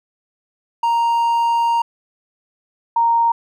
triangle / sine tone pair in turn, 932.3 / 929.1 Hz, A#5 / A#5, 0 / -6 cents, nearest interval unison, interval 6 cents, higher first, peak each -12 dBFS, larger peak neither, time 0.83-1.82 / 2.96-3.32 s, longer first, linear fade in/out 5 ms, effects none

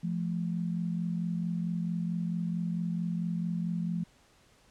sine tone pair together, 171.9 / 216.4 Hz, F3 / A3, -27 / -29 cents, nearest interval major third, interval 398 cents, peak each -30 / -36 dBFS, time 0.03-4.04 s, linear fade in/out 10 ms, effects pink hiss -63 dBFS RMS until 4.7 s + low-pass 9000 Hz 12 dB/octave

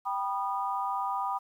sine chord, G augmented, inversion none, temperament just, 784 / 980 / 1225 Hz, G5 / B5 / D#6, 0 / -14 / -27 cents, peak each -33 / -32 / -34 dBFS, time 0.05-1.39 s, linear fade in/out 20 ms, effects 10-bit

